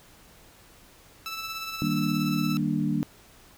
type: tone with tremolo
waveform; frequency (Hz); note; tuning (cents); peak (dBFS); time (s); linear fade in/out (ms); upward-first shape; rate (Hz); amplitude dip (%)
15% pulse; 1318.5; E6; 0; -25; 1.26-2.57; 0; sine; 17; 40
type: chord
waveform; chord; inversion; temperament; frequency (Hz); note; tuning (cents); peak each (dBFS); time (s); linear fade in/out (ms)
sine; Eb major seventh; none; equal; 155.56 / 196 / 233.1 / 293.7; Eb3 / G3 / Bb3 / D4; 0 / 0 / 0 / 0; -29; 1.82-3.03; 0
effects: pink hiss -54 dBFS RMS until 3.57 s